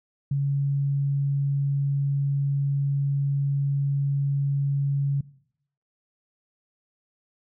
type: tone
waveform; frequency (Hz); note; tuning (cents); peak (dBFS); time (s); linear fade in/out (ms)
sine; 140; C#3; +18; -21; 0.31-5.21; 5
effects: noise-tail reverb RT60 0.7 s tail -20 dB re dry